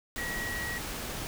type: tone in noise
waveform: sine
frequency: 1913 Hz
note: A#6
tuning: 44 cents sharp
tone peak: -34 dBFS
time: 0.18-0.78 s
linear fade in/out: 0 ms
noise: pink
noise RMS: -37 dBFS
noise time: 0.16-1.27 s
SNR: 0 dB
effects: none